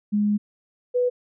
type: tone pair in turn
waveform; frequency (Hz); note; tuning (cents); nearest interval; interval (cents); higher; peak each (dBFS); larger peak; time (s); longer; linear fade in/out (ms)
sine; 207.7 / 494; G#3 / B4; 0 / 0; octave + minor third; 1500; second; -18; neither; 0.12-0.38 / 0.94-1.1; first; 20
effects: none

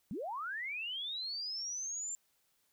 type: linear sweep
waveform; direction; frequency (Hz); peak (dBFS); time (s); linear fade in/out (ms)
sine; up; 160.4 to 7360; -37; 0.11-2.15; 0
effects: white hiss -75 dBFS RMS until 2.72 s

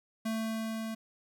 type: tone with level ramp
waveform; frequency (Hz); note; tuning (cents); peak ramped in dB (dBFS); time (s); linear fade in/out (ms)
square; 222.5; A3; +20; -31 to -36; 0.25-0.95; 10
effects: none

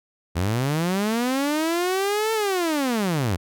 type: linear two-way sweep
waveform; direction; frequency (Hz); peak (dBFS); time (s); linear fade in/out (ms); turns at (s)
sawtooth; up then down; 79.6 to 449.2 to 79.6; -17; 0.35-3.37; 20; 2.33
effects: none

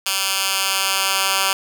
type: tone with high-pass filter sweep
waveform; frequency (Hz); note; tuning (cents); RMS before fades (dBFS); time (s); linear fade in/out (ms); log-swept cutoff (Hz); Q
10% pulse; 193.5; G3; -22; -20; 0.06-1.53; 2; 2600 to 1500; 0.71
effects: none

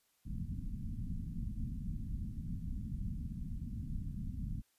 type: low-pass noise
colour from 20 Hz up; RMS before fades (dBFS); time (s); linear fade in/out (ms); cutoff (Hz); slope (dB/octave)
pink; -40; 0.25-4.62; 20; 240; 48
effects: white hiss -75 dBFS RMS until 4.78 s + resampled to 32000 Hz

